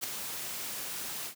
white noise with ADSR envelope, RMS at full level -32 dBFS, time 0.01-1.35 s, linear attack 28 ms, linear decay 7 ms, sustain -6 dB, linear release 90 ms, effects high-pass 100 Hz 12 dB/octave

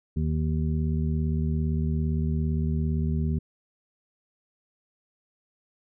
harmonic tone, 77.6 Hz, D#2, 4 cents flat, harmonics 1 / 2 / 3 / 5, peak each -26 / -27 / -31 / -40 dBFS, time 0.16-3.39 s, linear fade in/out 10 ms, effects none

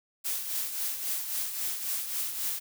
blue noise with tremolo, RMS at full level -30 dBFS, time 0.24-2.6 s, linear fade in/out 20 ms, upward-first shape triangle, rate 3.7 Hz, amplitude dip 60%, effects none

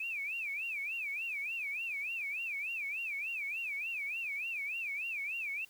sine tone with vibrato, 2469 Hz, D#7, 14 cents flat, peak -35 dBFS, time 0-5.65 s, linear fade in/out 5 ms, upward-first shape sine, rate 3.4 Hz, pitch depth 200 cents each way, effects white hiss -62 dBFS RMS until 5.69 s

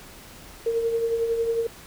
sine tone with tremolo, 460 Hz, A#4, 23 cents flat, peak -19 dBFS, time 0.66-1.67 s, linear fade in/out 5 ms, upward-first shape triangle, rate 11 Hz, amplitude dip 55%, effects pink hiss -45 dBFS RMS until 1.86 s

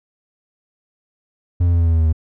triangle tone with pitch steps, 87.5 / 86.25 / 85.01 / 83.79 / 82.59 / 81.4 / 80.24 / 79.09 Hz, F2 / F2 / F2 / E2 / E2 / E2 / E2 / D#2, +4 / -21 / -46 / +29 / +4 / -21 / -46 / +29 cents, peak -10 dBFS, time 1.6-2.128 s, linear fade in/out 10 ms, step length 66 ms, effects none

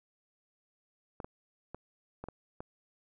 clicks, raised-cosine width 1 ms, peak -27 dBFS, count 6, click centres 1.202 / 1.245 / 1.746 / 2.24 / 2.286 / 2.605 s, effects none

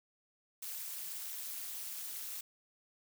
blue noise with amplitude modulation, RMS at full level -39 dBFS, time 0.62-2.41 s, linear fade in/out 5 ms, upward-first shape sine, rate 217 Hz, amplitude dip 90%, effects none

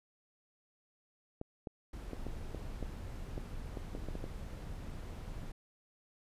clicks, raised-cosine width 2 ms, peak -27 dBFS, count 12, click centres 1.414 / 1.672 / 2.133 / 2.267 / 2.547 / 2.827 / 3.379 / 3.772 / 3.951 / 4.086 / 4.154 / 4.241 s
brown noise, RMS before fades -43 dBFS, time 1.93-5.52 s, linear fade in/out 5 ms
effects resampled to 32000 Hz

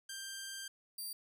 10% pulse tone pair in turn, 1581 / 4702 Hz, G6 / D8, +14 / +1 cents, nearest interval octave + perfect fifth, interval 1887 cents, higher second, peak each -34 / -34 dBFS, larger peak neither, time 0.09-0.68 / 0.98-1.13 s, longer first, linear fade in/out 5 ms, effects none

